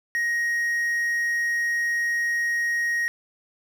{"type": "tone with quantisation", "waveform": "triangle", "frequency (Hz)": 1879, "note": "A#6", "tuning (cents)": 13, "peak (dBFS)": -20, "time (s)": [0.15, 3.08], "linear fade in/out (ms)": 0, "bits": 8, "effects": []}